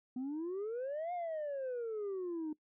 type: exponential two-way sweep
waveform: sine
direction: up then down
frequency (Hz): 246.3 to 722 to 301.5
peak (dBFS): -34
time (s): 0.16-2.53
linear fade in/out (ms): 5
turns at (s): 1.13
effects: noise-tail reverb RT60 0.1 s tail -21 dB re dry + tanh soft clip ceiling -35 dBFS